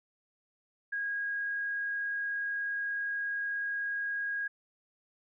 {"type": "tone with frequency modulation", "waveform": "sine", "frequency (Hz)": 1639, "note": "G#6", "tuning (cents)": -23, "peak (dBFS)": -31, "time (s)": [0.92, 4.48], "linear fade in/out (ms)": 10, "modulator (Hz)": 49.3, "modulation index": 0.24, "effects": []}